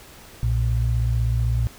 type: tone pair together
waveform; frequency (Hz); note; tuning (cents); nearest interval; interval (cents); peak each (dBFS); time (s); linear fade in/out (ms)
sine; 60.6 / 116.54; B1 / A#2; -32 / 0; major seventh; 1132; -21; 0.43-1.67; 0
effects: pink hiss -45 dBFS RMS until 1.78 s